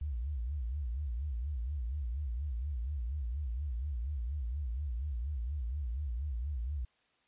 sine tone with vibrato, 65.6 Hz, C2, 5 cents sharp, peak -33 dBFS, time 0.01-6.85 s, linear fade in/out 5 ms, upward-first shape sine, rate 4.2 Hz, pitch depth 250 cents each way, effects white hiss -72 dBFS RMS until 7.27 s + resampled to 8000 Hz

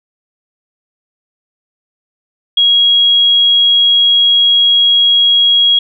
sine tone, 3300 Hz, G#7, 12 cents flat, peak -6 dBFS, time 2.57-5.79 s, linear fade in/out 5 ms, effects none

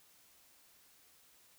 silence, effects white hiss -65 dBFS RMS until 1.58 s

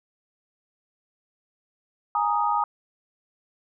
sine chord, Ab suspended second, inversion none, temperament equal, 830.6 / 932.3 / 1244.5 Hz, Ab5 / Bb5 / Eb6, 0 / 0 / 0 cents, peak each -25 dBFS, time 2.15-2.64 s, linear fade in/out 2 ms, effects none

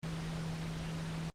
sine tone in noise, 162.3 Hz, E3, 27 cents flat, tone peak -37 dBFS, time 0.03-1.3 s, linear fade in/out 0 ms, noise pink, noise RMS -43 dBFS, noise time 0.03-1.3 s, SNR +3 dB, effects low-pass 6000 Hz 12 dB/octave + Opus 24 kbps

